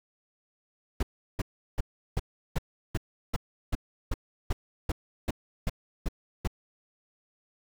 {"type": "noise bursts", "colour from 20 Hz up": "brown", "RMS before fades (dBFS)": -26, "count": 15, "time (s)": [1, 6.475], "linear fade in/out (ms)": 5, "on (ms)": 29, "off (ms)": 360, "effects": []}